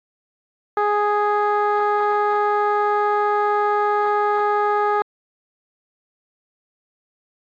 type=tone with low-pass filter; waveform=15% pulse; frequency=415.3 Hz; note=G#4; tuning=in tune; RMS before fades=-19 dBFS; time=0.77-5.02 s; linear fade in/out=2 ms; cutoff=1200 Hz; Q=1.3; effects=AAC 48 kbps